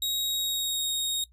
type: tone with pitch glide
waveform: sawtooth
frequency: 3793 to 3743 Hz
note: A#7 to A#7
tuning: +29 to +6 cents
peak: -24 dBFS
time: 0.02-1.24 s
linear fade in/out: 2 ms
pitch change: -23 cents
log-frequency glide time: 0.22-0.93 s
effects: noise-tail reverb RT60 0.1 s tail -20 dB re dry + added 60 Hz sine -55 dBFS peak until 1.32 s